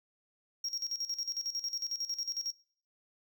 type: tone with tremolo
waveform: triangle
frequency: 5590 Hz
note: F8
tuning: 1 cent sharp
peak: -31 dBFS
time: 0.64-2.52 s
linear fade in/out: 5 ms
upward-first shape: square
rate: 11 Hz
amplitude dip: 75%
effects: noise-tail reverb RT60 0.5 s tail -22 dB re dry